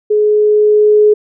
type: tone with level ramp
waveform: sine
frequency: 422 Hz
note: G#4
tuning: 28 cents sharp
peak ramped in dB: -8 to -4 dBFS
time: 0.1-1.14 s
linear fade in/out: 10 ms
effects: none